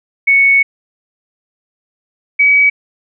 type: tone pair in turn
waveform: sine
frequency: 2217 / 2273 Hz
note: C#7 / C#7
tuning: 0 / +43 cents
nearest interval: unison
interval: 43 cents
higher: second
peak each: -6 dBFS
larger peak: neither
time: 0.27-0.63 / 2.39-2.7 s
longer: first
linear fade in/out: 10 ms
effects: none